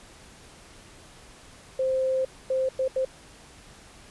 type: tone bursts at uneven times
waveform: sine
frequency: 523.3 Hz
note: C5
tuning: in tune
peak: -22 dBFS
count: 4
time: 1.79-2.25 / 2.5-2.69 / 2.79-2.88 / 2.96-3.05 s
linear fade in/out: 5 ms
effects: pink hiss -50 dBFS RMS until 4.1 s + resampled to 24000 Hz